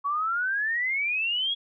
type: exponential sweep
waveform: sine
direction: up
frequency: 1113 to 3364 Hz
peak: -24 dBFS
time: 0.04-1.55 s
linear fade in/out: 20 ms
effects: none